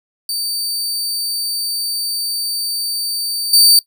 sawtooth tone with level steps, 4606 Hz, D8, 34 cents flat, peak -16 / -4 dBFS, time 0.29-3.79 s, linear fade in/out 2 ms, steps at 3.53 s, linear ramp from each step 5 ms, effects noise-tail reverb RT60 0.1 s tail -18 dB re dry

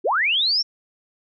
sine linear sweep, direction up, 293.7 to 5588 Hz, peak -17 dBFS, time 0.04-0.63 s, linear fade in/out 20 ms, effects none

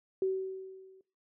sine tone with level ramp, 379.9 Hz, F#4, 46 cents sharp, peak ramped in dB -25 to -55 dBFS, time 0.22-1.01 s, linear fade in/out 2 ms, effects noise-tail reverb RT60 0.3 s tail -19 dB re dry

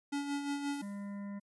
square tone with tremolo, 284.3 Hz, C#4, 44 cents sharp, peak -33 dBFS, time 0.12-0.82 s, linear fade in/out 10 ms, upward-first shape sine, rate 5.7 Hz, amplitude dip 50%
violet noise with exponential decay, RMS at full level -48 dBFS, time 0.73-1.42 s, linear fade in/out 5 ms, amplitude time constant 150 ms
harmonic tone, 201.1 Hz, G3, 44 cents sharp, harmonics 1 / 3 / 5 / 7 / 9 / 10, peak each -39 / -54 / -56 / -65 / -61 / -63 dBFS, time 0.81-1.4 s, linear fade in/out 20 ms
effects resampled to 24000 Hz

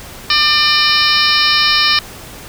harmonic tone with a mistuned harmonic, 598 Hz, D5, 31 cents sharp, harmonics 2 / 3 / 4 / 5 / 6 / 7 / 8 / 9, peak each -18 / -18 / -18 / -18 / -18 / -18 / -18 / -18 dBFS, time 0.3-1.99 s, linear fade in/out 2 ms, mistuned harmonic 6, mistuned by +64 cents, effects pink hiss -33 dBFS RMS until 2.48 s

